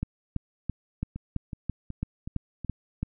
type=two click trains; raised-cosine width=5 ms; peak=-16 / -23 dBFS; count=10 / 5; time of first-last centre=0.03-3.03 / 1.16-2.647 s; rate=3 / 2.69 Hz; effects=none